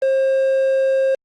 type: tone with quantisation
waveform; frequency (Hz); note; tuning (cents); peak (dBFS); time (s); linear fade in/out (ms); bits
triangle; 534; C5; +35; -12; 0.02-1.15; 5; 6
effects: low-pass 5000 Hz 12 dB/octave + Opus 48 kbps